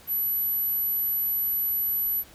sine tone, 11830 Hz, F#9, 1 cent flat, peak -22 dBFS, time 0.07-2.24 s, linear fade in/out 50 ms, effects tanh soft clip ceiling -20 dBFS + pink hiss -51 dBFS RMS until 2.34 s

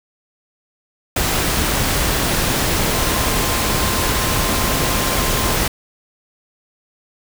sine tone in noise, 1046.5 Hz, C6, in tune, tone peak -28 dBFS, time 2.93-5.56 s, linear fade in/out 5 ms, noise pink, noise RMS -18 dBFS, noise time 1.16-5.68 s, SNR -13 dB, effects none

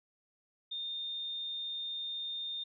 sine tone, 3638 Hz, A#7, 43 cents flat, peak -36 dBFS, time 0.71-2.64 s, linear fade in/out 10 ms, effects none

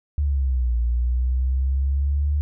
sine exponential two-way sweep, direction down then up, 74 to 58.27 to 74 Hz, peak -18 dBFS, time 0.18-2.41 s, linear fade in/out 0 ms, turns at 0.77 s, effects none

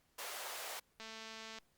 pink high-pass noise, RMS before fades -45 dBFS, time 0.18-0.8 s, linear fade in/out 10 ms, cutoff 530 Hz, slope 24 dB/octave
click train, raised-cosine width 0.2 ms, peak -32 dBFS, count 131, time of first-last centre 1-1.586 s, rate 222 Hz
effects pink hiss -75 dBFS RMS until 1.77 s + Opus 48 kbps

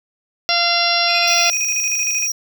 harmonic tone, 690 Hz, F5, 21 cents flat, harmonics 1 / 2 / 3 / 4 / 5 / 6 / 7 / 8, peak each -21 / -24 / -24 / -22 / -24 / -23 / -23 / -20 dBFS, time 0.49-1.5 s, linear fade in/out 0 ms
triangle tone with tremolo, 2489 Hz, D#7, in tune, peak -18 dBFS, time 1.07-2.29 s, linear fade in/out 50 ms, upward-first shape square, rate 13 Hz, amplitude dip 65%
square tone, 5690 Hz, F8, 31 cents sharp, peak -19 dBFS, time 1.27-2.32 s, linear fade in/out 5 ms
effects none

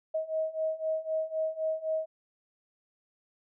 sine beating tone pair, 632 / 635.9 Hz, D#5 / D#5, +27 / +38 cents, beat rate 3.9 Hz, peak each -33 / -31 dBFS, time 0.14-2.06 s, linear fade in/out 10 ms, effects none

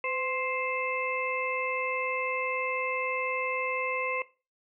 harmonic tone with a mistuned harmonic, 526 Hz, C5, 9 cents sharp, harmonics 1 / 2 / 4 / 5, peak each -34 / -34 / -34 / -34 dBFS, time 0.04-4.22 s, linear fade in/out 2 ms, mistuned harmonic 1, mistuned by -52 cents, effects noise-tail reverb RT60 0.3 s tail -17 dB re dry

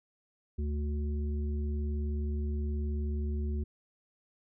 harmonic tone, 73.42 Hz, D2, in tune, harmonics 1 / 3 / 5, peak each -30 / -40 / -44 dBFS, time 0.58-3.64 s, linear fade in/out 10 ms, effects none

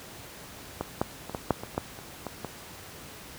clicks, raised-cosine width 1 ms, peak -15 / -10 / -23 / -16 / -7 / -21 / -30 / -12 / -27 / -19 / -19 dBFS, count 11, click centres 0.81 / 1.015 / 1.296 / 1.348 / 1.507 / 1.635 / 1.747 / 1.779 / 1.989 / 2.267 / 2.447 s, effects pink hiss -45 dBFS RMS until 3.38 s + high-pass 60 Hz 12 dB/octave

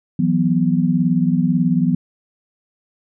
sine chord, E suspended second, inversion none, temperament equal with one note detuned, 164.81 / 183.08 / 246.9 Hz, E3 / F#3 / B3, 0 / -18 / 0 cents, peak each -18 dBFS, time 0.19-1.95 s, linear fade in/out 5 ms, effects none

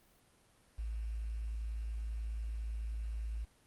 sine tone with quantisation, 55 Hz, A1, in tune, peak -36 dBFS, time 0.78-3.45 s, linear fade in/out 10 ms, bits 10, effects pink hiss -67 dBFS RMS until 3.66 s + Opus 32 kbps

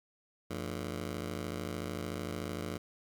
15% pulse ring-modulated tone, 130.4 Hz, C3, 5 cents flat, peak -27 dBFS, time 0.5-2.78 s, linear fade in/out 10 ms, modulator 38.5 Hz, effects none

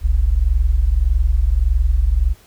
sine tone pair together, 43.73 / 65.41 Hz, F1 / C2, +3 / 0 cents, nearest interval perfect fifth, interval 697 cents, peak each -15 dBFS, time 0.01-2.35 s, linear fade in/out 50 ms, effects pink hiss -50 dBFS RMS until 2.46 s

